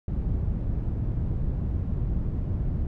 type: low-pass noise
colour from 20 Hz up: white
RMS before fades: -27 dBFS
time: 0.08-2.87 s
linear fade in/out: 2 ms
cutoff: 100 Hz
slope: 12 dB/octave
effects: none